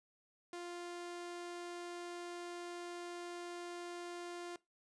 sawtooth tone, 349.2 Hz, F4, in tune, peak -40 dBFS, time 0.53-4.56 s, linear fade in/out 2 ms, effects noise-tail reverb RT60 0.2 s tail -20 dB re dry + resampled to 22050 Hz

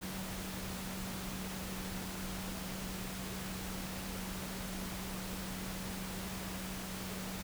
sine tone in noise, 188.2 Hz, F#3, 30 cents sharp, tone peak -43 dBFS, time 0.01-7.43 s, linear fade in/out 20 ms, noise pink, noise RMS -43 dBFS, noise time 0.01-7.43 s, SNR -3 dB, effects none

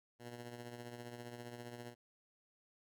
10% pulse tone with tremolo, 120 Hz, B2, 49 cents flat, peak -37 dBFS, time 0.19-1.95 s, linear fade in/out 50 ms, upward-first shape triangle, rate 15 Hz, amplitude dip 55%, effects none

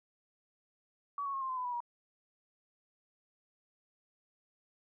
sine tone with pitch steps, 1137 / 1109.1 / 1081.9 / 1055.4 / 1029.5 / 1004.2 / 979.6 / 955.5 Hz, C#6 / C#6 / C#6 / C6 / C6 / B5 / B5 / A#5, +44 / +1 / -42 / +15 / -28 / +29 / -14 / +43 cents, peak -34 dBFS, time 1.18-1.804 s, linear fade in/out 2 ms, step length 78 ms, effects none

